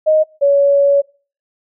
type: tone pair in turn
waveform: sine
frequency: 622.3 / 563.1 Hz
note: D#5 / C#5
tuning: 0 / +27 cents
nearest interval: major second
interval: 173 cents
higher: first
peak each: -8 / -8 dBFS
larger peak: neither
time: 0.06-0.24 / 0.41-1.02 s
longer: second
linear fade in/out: 20 ms
effects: noise-tail reverb RT60 0.4 s tail -24 dB re dry